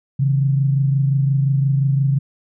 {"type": "tone pair together", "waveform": "sine", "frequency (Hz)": [135.97, 161.7], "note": ["C#3", "E3"], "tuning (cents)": [-33, -33], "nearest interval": "minor third", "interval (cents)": 300, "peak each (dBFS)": [-14, -24], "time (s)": [0.19, 2.19], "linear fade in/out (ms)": 10, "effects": []}